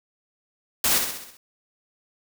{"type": "noise with echo", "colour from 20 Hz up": "white", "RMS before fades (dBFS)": -21, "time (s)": [0.84, 0.98], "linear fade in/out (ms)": 2, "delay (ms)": 65, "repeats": 6, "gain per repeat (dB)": -5, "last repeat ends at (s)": 1.37, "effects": []}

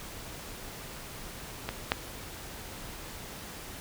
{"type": "clicks", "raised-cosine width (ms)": 0.3, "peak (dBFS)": [-16, -8], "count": 2, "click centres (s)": [1.69, 1.919], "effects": ["pink hiss -43 dBFS RMS until 3.8 s"]}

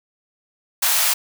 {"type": "high-pass noise", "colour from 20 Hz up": "white", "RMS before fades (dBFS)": -18, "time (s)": [0.82, 1.14], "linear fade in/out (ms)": 10, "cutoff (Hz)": 660, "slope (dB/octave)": 24, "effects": []}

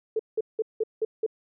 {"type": "tone bursts", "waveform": "sine", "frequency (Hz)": 439.9, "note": "A4", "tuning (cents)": 0, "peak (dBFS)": -22, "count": 6, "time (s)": [0.16, 1.264], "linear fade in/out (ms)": 5, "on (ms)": 34, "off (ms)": 180, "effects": []}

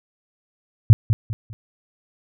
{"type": "tone with echo", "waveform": "sine", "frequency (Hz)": 110, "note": "A2", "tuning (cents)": 0, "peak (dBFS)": -3, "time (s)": [0.9, 0.93], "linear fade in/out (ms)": 0, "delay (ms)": 200, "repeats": 3, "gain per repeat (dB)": -10, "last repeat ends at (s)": 1.53, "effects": []}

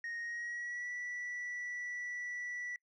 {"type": "tone with pitch glide", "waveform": "sine", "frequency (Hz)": [1864.7, 1957.4], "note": ["A#6", "B6"], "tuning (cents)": [0, -16], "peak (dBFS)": -36, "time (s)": [0.04, 2.76], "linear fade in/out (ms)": 2, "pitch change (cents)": 84, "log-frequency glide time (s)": [0.19, 0.91], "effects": ["noise-tail reverb RT60 0.1 s tail -26 dB re dry", "tanh soft clip ceiling -37 dBFS"]}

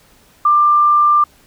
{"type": "tone", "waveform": "sine", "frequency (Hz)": 1188, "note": "D6", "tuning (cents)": 20, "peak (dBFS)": -8, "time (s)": [0.45, 1.24], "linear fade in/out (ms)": 5, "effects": ["pink hiss -50 dBFS RMS until 1.46 s"]}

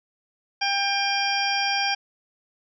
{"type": "harmonic tone", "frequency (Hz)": 797, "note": "G5", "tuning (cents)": 28, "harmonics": [1, 2, 3, 4, 6, 7], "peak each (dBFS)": [-26, -29, -28, -30, -30, -30], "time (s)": [0.61, 1.95], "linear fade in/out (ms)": 10, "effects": []}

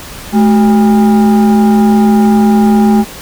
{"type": "tone with frequency modulation", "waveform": "sine", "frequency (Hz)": 214.7, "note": "A3", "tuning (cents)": -42, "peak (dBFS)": -3, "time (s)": [0.32, 3.05], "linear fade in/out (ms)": 50, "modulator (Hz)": 595, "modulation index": 0.61, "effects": ["tanh soft clip ceiling -1 dBFS", "pink hiss -28 dBFS RMS until 3.21 s"]}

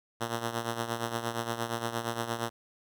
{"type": "tone with tremolo", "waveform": "5% pulse", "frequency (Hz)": 116.54, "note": "A#2", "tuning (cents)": 0, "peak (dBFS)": -17, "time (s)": [0.2, 2.5], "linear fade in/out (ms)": 20, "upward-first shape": "triangle", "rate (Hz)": 8.6, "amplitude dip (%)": 75, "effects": []}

